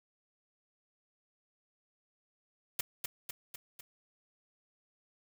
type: noise with echo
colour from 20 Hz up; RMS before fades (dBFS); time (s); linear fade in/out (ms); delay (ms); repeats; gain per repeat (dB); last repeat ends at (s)
white; -32; 2.79-2.81; 5; 250; 4; -4; 3.81
effects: none